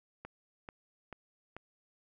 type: click train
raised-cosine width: 0.5 ms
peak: -29 dBFS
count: 4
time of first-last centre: 0.25-1.566 s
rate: 2.28 Hz
effects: none